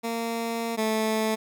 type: tone pair in turn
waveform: 15% pulse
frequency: 230.3 / 219.1 Hz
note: A#3 / A3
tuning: -21 / -7 cents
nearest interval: minor second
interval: 86 cents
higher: first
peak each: -21 / -17 dBFS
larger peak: second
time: 0.03-0.77 / 0.77-1.36 s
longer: first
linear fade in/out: 20 ms
effects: none